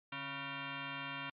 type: tone with frequency modulation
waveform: sine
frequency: 690 Hz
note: F5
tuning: 21 cents flat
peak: -40 dBFS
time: 0.12-1.3 s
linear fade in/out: 5 ms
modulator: 417 Hz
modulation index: 6
effects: AAC 64 kbps